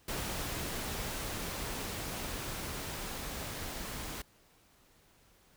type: noise with level ramp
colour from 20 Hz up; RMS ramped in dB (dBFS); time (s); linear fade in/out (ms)
pink; -37 to -41; 0.08-4.22; 5
effects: pink hiss -65 dBFS RMS until 5.56 s